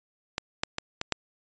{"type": "clicks", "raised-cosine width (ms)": 0.2, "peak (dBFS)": [-11, -8, -12, -12, -7], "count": 5, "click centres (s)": [0.381, 0.635, 0.784, 1.014, 1.123], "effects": ["resampled to 16000 Hz"]}